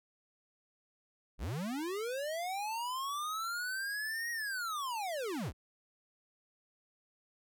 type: linear two-way sweep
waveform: square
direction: up then down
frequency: 34.82 to 1896 to 34.82 Hz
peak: -36 dBFS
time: 1.38-5.53 s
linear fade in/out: 50 ms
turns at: 4.31 s
effects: none